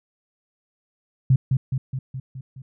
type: tone with echo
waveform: sine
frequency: 131.2 Hz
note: C3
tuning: 5 cents sharp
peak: -12 dBFS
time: 1.3-1.36 s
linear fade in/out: 5 ms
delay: 210 ms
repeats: 6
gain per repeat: -4 dB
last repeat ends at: 2.62 s
effects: none